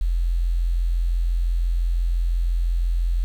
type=tone with quantisation; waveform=sine; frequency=42.92 Hz; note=F1; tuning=29 cents flat; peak=-18 dBFS; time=0.01-3.24 s; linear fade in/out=0 ms; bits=8; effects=none

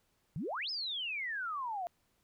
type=exponential two-way sweep; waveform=sine; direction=up then down; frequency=130.81 to 5274 to 678 Hz; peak=-35 dBFS; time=0.36-1.87 s; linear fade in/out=0 ms; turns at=0.7 s; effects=pink hiss -75 dBFS RMS until 2.23 s

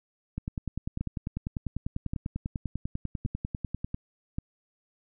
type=two click trains; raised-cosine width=5 ms; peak=-19 / -18 dBFS; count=37 / 4; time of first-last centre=0.38-3.944 / 1.01-4.385 s; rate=10.1 / 0.889 Hz; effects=none

